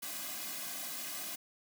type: noise with comb filter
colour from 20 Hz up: white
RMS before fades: -41 dBFS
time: 0.02-1.36 s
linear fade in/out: 10 ms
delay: 2.2 ms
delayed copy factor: -1
effects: high-pass 200 Hz 12 dB/octave